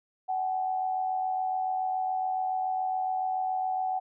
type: tone pair together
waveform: sine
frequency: 750.9 / 838 Hz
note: F#5 / G#5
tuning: +25 / +15 cents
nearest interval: major second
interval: 190 cents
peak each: -27 / -37 dBFS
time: 0.28-4 s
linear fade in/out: 20 ms
effects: none